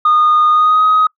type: tone with pitch glide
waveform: sine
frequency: 1227 to 1259.3 Hz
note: D#6 to D#6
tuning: -25 to +20 cents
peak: -6 dBFS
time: 0.05-1.07 s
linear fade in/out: 5 ms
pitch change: +45 cents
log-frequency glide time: 0.5-0.84 s
effects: noise-tail reverb RT60 0.1 s tail -26 dB re dry + tanh soft clip ceiling -5 dBFS